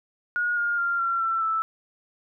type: tone with pitch steps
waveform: sine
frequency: 1442 / 1416.4 / 1391.3 / 1366.6 / 1342.3 / 1318.5 Hz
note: F#6 / F6 / F6 / F6 / E6 / E6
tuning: -45 / +24 / -7 / -38 / +31 / 0 cents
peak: -22 dBFS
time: 0.36-1.62 s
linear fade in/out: 0 ms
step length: 210 ms
effects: none